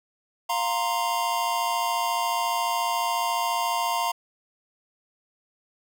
square chord, F suspended fourth, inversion none, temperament equal, 698.5 / 932.3 / 1046.5 Hz, F5 / Bb5 / C6, 0 / 0 / 0 cents, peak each -30 / -27 / -30 dBFS, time 0.49-4.12 s, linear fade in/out 10 ms, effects none

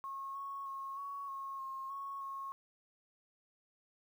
sine tone with pitch steps, 1088 / 1103 / 1087 / 1117 / 1088 / 1072 / 1102 / 1090 Hz, C#6 / C#6 / C#6 / C#6 / C#6 / C6 / C#6 / C#6, -33 / -9 / -34 / +13 / -33 / +42 / -11 / -29 cents, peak -40 dBFS, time 0.04-2.52 s, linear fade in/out 0 ms, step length 310 ms, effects 11-bit

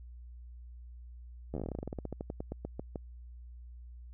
slowing click train, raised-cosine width 2 ms, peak -24 dBFS, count 25, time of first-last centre 1.54-2.958 s, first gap 12 ms, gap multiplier 1.12, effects added 60 Hz sine -46 dBFS peak until 4.13 s

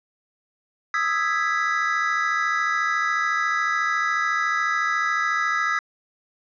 triangle chord, E major seventh, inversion third, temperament equal, 1244.5 / 1318.5 / 1661.2 / 1975.5 Hz, D#6 / E6 / G#6 / B6, 0 / 0 / 0 / 0 cents, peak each -24 dBFS, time 0.94-5.79 s, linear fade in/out 2 ms, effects tanh soft clip ceiling -10 dBFS + resampled to 16000 Hz

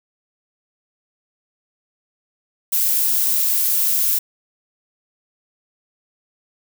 violet noise, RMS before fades -18 dBFS, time 2.72-4.19 s, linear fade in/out 10 ms, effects none

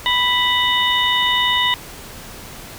harmonic tone with a mistuned harmonic, 987.8 Hz, B5, in tune, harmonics 1 / 2 / 3 / 4, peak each -20 / -20 / -20 / -20 dBFS, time 0.06-1.74 s, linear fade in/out 0 ms, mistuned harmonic 4, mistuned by -130 cents, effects pink hiss -36 dBFS RMS until 2.78 s

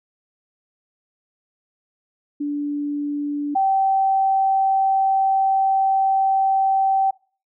sine tone pair in turn, 290.6 / 774.1 Hz, D4 / G5, -18 / -22 cents, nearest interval octave + perfect fourth, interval 1696 cents, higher second, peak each -21 / -15 dBFS, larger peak second, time 2.4-3.55 / 3.55-7.11 s, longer second, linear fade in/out 10 ms, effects noise-tail reverb RT60 0.4 s tail -23 dB re dry

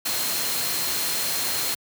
sine tone in noise, 4186 Hz, C8, in tune, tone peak -32 dBFS, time 0.05-1.75 s, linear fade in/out 10 ms, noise white, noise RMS -26 dBFS, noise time 0.05-1.75 s, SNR -9 dB, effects high-pass 100 Hz 12 dB/octave

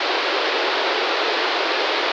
pink band-pass noise, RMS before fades -21 dBFS, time 0-2.12 s, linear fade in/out 5 ms, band 340 to 4700 Hz, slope 48 dB/octave, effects none

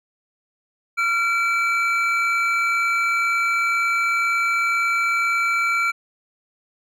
triangle tone pair together, 1376 / 2314 Hz, F6 / D7, -26 / -26 cents, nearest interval major sixth, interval 900 cents, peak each -19 dBFS, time 0.97-5.92 s, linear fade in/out 20 ms, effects none

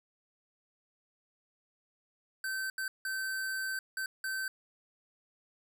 square tone bursts at uneven times, 1544 Hz, G6, 27 cents flat, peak -34 dBFS, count 5, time 2.44-2.7 / 2.78-2.88 / 3.05-3.79 / 3.97-4.06 / 4.24-4.48 s, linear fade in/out 2 ms, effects none

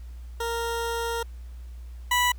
20% pulse tone pair in turn, 464.7 / 983.5 Hz, A#4 / B5, -5 / -7 cents, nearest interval octave + minor second, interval 1298 cents, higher second, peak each -22 / -15 dBFS, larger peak second, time 0.4-1.23 / 2.11-2.32 s, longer first, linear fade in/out 5 ms, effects added 60 Hz sine -37 dBFS peak until 2.38 s + pink hiss -60 dBFS RMS until 2.38 s

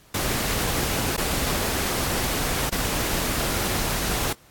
pink noise with dropouts, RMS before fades -25 dBFS, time 0.14-4.33 s, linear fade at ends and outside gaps 5 ms, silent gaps 1.166-1.177 / 2.697-2.722 s, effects pink hiss -54 dBFS RMS until 4.5 s + AAC 64 kbps

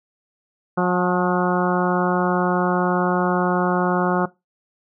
harmonic tone with a mistuned harmonic, 180.2 Hz, F#3, 45 cents flat, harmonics 1 / 2 / 3 / 4 / 5 / 6 / 7 / 8, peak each -20 / -23 / -25 / -26 / -27 / -28 / -28 / -29 dBFS, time 0.77-4.26 s, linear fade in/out 10 ms, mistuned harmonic 5, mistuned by -39 cents, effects noise-tail reverb RT60 0.2 s tail -19 dB re dry

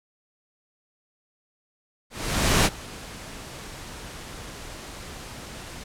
pink noise with ADSR envelope, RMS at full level -18 dBFS, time 2.1-5.84 s, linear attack 550 ms, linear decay 44 ms, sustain -21 dB, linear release 8 ms, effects low-pass 10000 Hz 12 dB/octave

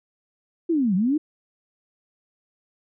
sine linear two-way sweep, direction down then up, 350.8 to 175 to 318.9 Hz, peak -18 dBFS, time 0.69-1.18 s, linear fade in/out 10 ms, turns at 0.95 s, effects none

